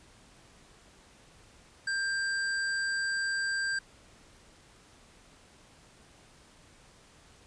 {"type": "tone with sample-and-hold", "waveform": "sine", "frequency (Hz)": 1589, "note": "G6", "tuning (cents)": 23, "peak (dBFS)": -28, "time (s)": [1.87, 3.79], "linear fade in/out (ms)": 5, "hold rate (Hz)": 6300, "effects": ["pink hiss -58 dBFS RMS until 7.46 s", "resampled to 22050 Hz"]}